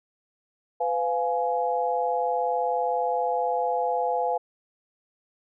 sine chord, F diminished, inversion second, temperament just, 502.9 / 698.5 / 838.1 Hz, Cb5 / F5 / Ab5, +31 / 0 / +16 cents, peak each -27 dBFS, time 0.8-4.38 s, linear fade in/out 10 ms, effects none

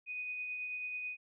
sine tone with tremolo, 2489 Hz, D#7, in tune, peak -36 dBFS, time 0.06-1.17 s, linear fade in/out 50 ms, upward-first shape triangle, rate 9.2 Hz, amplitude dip 30%, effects none

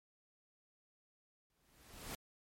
pink noise with exponential growth, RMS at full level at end -43 dBFS, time 1.5-2.15 s, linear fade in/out 1 ms, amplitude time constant 140 ms, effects MP3 64 kbps

